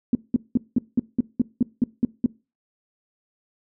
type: tone bursts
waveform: sine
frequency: 241.6 Hz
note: B3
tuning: 38 cents flat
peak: -14 dBFS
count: 11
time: 0.13-2.261 s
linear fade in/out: 2 ms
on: 21 ms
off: 190 ms
effects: noise-tail reverb RT60 0.3 s tail -22 dB re dry